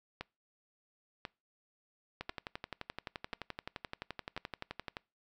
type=two click trains; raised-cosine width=0.3 ms; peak=-23 / -23 dBFS; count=5 / 33; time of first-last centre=0.21-4.377 / 2.21-4.969 s; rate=0.96 / 11.6 Hz; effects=noise-tail reverb RT60 0.3 s tail -25 dB re dry